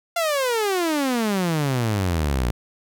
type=exponential sweep; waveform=sawtooth; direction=down; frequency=698.5 to 56.8 Hz; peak=-16 dBFS; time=0.16-2.51 s; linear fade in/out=5 ms; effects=none